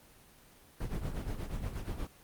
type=noise with tremolo; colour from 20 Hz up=brown; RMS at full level=-34 dBFS; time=0.8-2.07 s; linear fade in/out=5 ms; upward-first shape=sine; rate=8.4 Hz; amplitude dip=65%; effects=pink hiss -59 dBFS RMS until 2.23 s + Opus 24 kbps